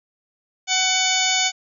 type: harmonic tone with a mistuned harmonic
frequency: 749 Hz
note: F#5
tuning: 21 cents sharp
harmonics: 1 / 2 / 3 / 4 / 5 / 6 / 7 / 8 / 9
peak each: -26 / -30 / -24 / -26 / -25 / -27 / -29 / -28 / -24 dBFS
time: 0.67-1.52 s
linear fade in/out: 50 ms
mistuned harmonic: 5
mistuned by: -76 cents
effects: none